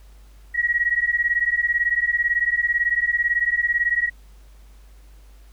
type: beating tone pair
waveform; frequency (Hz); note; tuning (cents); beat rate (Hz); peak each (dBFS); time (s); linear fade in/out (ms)
sine; 1900 / 1918; A#6 / A#6; +33 / +49; 18; -21; 0.54-4.1; 20
effects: added 50 Hz sine -44 dBFS peak until 5.52 s + pink hiss -58 dBFS RMS until 5.52 s